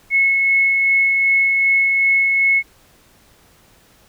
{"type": "tone with tremolo", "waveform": "sine", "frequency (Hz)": 2188, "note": "C#7", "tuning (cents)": -23, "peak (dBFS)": -11, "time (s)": [0.1, 2.63], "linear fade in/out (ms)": 50, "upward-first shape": "sine", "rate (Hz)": 2.6, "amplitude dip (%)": 25, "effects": ["pink hiss -52 dBFS RMS until 4.08 s"]}